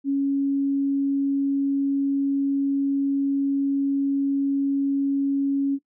sine tone, 277.2 Hz, C#4, in tune, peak -19 dBFS, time 0.04-5.79 s, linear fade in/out 50 ms, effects noise-tail reverb RT60 0.1 s tail -17 dB re dry

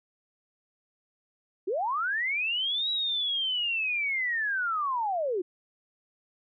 sine linear two-way sweep, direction up then down, 336.6 to 3897 to 336.6 Hz, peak -26 dBFS, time 1.67-5.42 s, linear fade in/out 10 ms, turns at 2.9 s, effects none

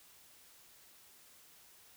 silence, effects white hiss -61 dBFS RMS until 1.96 s

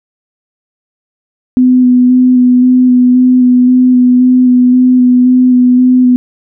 sine tone with vibrato, 250.9 Hz, B3, 28 cents sharp, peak -3 dBFS, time 1.57-6.16 s, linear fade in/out 0 ms, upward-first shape square, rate 1.9 Hz, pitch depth 13 cents each way, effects none

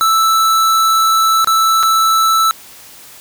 square tone with dropouts, 1318.5 Hz, E6, in tune, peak -10 dBFS, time 0.01-2.51 s, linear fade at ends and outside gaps 0 ms, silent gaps 1.445-1.473 / 1.829-1.833 s, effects white hiss -38 dBFS RMS until 3.2 s

